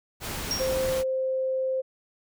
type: noise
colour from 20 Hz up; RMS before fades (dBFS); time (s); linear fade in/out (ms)
pink; -33; 0.2-1.04; 50
type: tone with exponential decay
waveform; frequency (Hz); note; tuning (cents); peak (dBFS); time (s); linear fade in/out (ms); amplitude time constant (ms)
sine; 5588; F8; 0; -23; 0.51-0.85; 1; 72
type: tone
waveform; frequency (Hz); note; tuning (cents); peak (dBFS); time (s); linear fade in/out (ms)
sine; 523.3; C5; 0; -24; 0.59-1.82; 20
effects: none